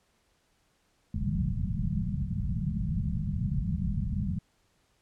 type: low-pass noise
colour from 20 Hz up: white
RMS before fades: -30 dBFS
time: 1.14-4.39 s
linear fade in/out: 5 ms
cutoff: 210 Hz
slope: 96 dB/octave
effects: pink hiss -70 dBFS RMS until 5.01 s + low-pass 10000 Hz 12 dB/octave